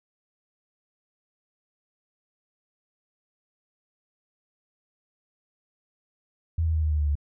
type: tone with pitch steps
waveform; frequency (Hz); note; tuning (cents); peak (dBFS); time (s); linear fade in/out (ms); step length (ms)
sine; 82.1 / 80.41 / 78.76 / 77.13 / 75.55 / 73.99 / 72.47; E2 / E2 / D#2 / D#2 / D2 / D2 / D2; -6 / -42 / +22 / -15 / +50 / +13 / -22; -21; 6.58-7.154; 5; 82
effects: none